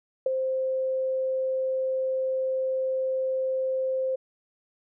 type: tone with ADSR envelope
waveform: sine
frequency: 523.3 Hz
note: C5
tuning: in tune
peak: -18 dBFS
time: 0.26-4.16 s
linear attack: 4 ms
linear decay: 15 ms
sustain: -6 dB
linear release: 11 ms
effects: none